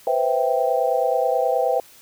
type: chord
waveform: sine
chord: C major seventh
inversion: third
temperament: equal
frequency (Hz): 493.9 / 523.3 / 659.3 / 784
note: B4 / C5 / E5 / G5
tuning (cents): 0 / 0 / 0 / 0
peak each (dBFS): -23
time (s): 0.07-1.8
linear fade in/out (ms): 2
effects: white hiss -49 dBFS RMS until 2.01 s